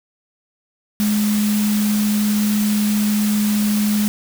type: tone in noise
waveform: sine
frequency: 209.7 Hz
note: G#3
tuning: 17 cents sharp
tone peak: -15 dBFS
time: 1-4.08 s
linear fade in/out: 0 ms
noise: white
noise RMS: -27 dBFS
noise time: 1-4.08 s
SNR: +9 dB
effects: none